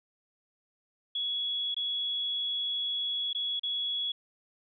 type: tone with dropouts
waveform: sine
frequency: 3363 Hz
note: G#7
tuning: 21 cents sharp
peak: -29 dBFS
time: 1.15-4.12 s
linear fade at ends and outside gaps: 5 ms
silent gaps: 1.745-1.765 / 3.331-3.348 / 3.596-3.633 s
effects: none